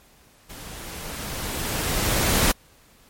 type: noise with level ramp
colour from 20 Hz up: pink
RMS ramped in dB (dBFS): -40 to -18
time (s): 0.49-2.52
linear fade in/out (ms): 10
effects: pink hiss -55 dBFS RMS until 3.09 s + MP3 64 kbps